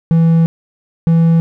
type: tone pair in turn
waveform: triangle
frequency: 164.81 / 165.41 Hz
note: E3 / E3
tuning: 0 / +6 cents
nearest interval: unison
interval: 6 cents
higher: second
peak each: -5 dBFS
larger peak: neither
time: 0.11-0.46 / 1.07-1.4 s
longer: first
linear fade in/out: 0 ms
effects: none